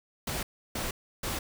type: noise bursts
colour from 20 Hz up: pink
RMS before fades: -33 dBFS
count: 3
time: 0.27-1.39 s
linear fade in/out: 5 ms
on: 160 ms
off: 320 ms
effects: none